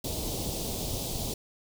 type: band-stop noise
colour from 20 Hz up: pink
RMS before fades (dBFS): -33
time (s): 0.04-1.34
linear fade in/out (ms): 5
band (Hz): 760 to 3300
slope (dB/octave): 24
effects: none